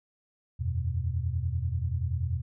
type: chord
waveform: sine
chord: E suspended second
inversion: none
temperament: just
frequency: 82.41 / 92.71 / 123.61 Hz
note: E2 / F#2 / B2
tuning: 0 / +4 / +2 cents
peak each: -30 / -32 / -32 dBFS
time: 0.59-2.42 s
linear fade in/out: 20 ms
effects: none